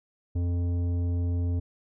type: tone with tanh clipping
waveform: sine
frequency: 87.31 Hz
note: F2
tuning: in tune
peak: -26 dBFS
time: 0.35-1.6 s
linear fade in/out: 10 ms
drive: 11 dB
effects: none